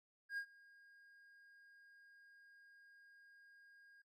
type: tone with ADSR envelope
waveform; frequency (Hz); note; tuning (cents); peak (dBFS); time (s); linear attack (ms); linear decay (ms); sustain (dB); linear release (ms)
triangle; 1625; G#6; -38; -37; 0.29-4.02; 85; 78; -24; 6
effects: noise-tail reverb RT60 0.1 s tail -18 dB re dry + AAC 64 kbps